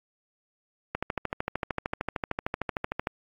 click train, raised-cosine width 0.5 ms, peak -13 dBFS, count 29, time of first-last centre 0.95-3.071 s, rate 13.2 Hz, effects AAC 48 kbps

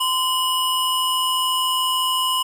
square tone pair together, 1028.6 / 2912 Hz, C6 / F#7, -30 / -28 cents, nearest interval octave + tritone, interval 1802 cents, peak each -22 dBFS, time 0-2.43 s, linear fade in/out 10 ms, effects none

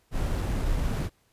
brown noise with sample-and-hold, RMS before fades -27 dBFS, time 0.11-1.1 s, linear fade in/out 50 ms, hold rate 8820 Hz, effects pink hiss -67 dBFS RMS until 1.32 s + resampled to 32000 Hz

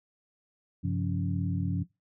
sine tone cluster, 95.7 / 133.2 / 174.4 / 279.6 Hz, G2 / C3 / F3 / C#4, -41 / +31 / -2 / +15 cents, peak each -31 / -34 / -31 / -37 dBFS, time 0.83-1.84 s, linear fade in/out 20 ms, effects noise-tail reverb RT60 0.2 s tail -18 dB re dry

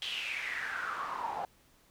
pink noise with band-pass filter sweep, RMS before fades -37 dBFS, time 0.02-1.45 s, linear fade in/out 2 ms, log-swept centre 3300 to 760 Hz, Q 6.7, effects pink hiss -65 dBFS RMS until 1.9 s

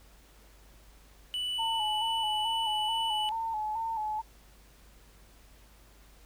triangle tone, 2969 Hz, F#7, 5 cents sharp, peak -29 dBFS, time 1.34-3.29 s, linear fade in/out 0 ms
sine tone with vibrato, 880 Hz, A5, in tune, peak -30 dBFS, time 1.58-4.22 s, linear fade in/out 20 ms, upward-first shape square, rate 2.3 Hz, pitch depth 48 cents each way
effects added 50 Hz sine -56 dBFS peak until 6.25 s + pink hiss -60 dBFS RMS until 6.25 s

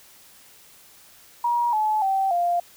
sine tone with pitch steps, 953 / 858.9 / 774.1 / 697.6 Hz, A#5 / A5 / G5 / F5, +38 / -42 / -22 / -2 cents, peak -19 dBFS, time 1.44-2.6 s, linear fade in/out 5 ms, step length 290 ms, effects white hiss -51 dBFS RMS until 2.76 s

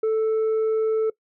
triangle tone with tanh clipping, 440 Hz, A4, in tune, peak -19 dBFS, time 0.03-1.1 s, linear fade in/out 5 ms, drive 7 dB, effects noise-tail reverb RT60 0.1 s tail -22 dB re dry

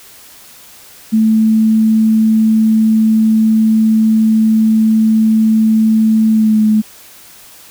sine tone with pitch glide, 220 to 215.3 Hz, A3 to A3, 0 to -37 cents, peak -7 dBFS, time 1.12-6.82 s, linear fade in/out 20 ms, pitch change -37 cents, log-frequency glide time 6.3-6.61 s, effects white hiss -39 dBFS RMS until 7.7 s

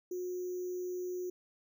sine tone with sample-and-hold, 361.2 Hz, F#4, 42 cents flat, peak -35 dBFS, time 0.11-1.3 s, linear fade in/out 5 ms, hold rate 6300 Hz, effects none

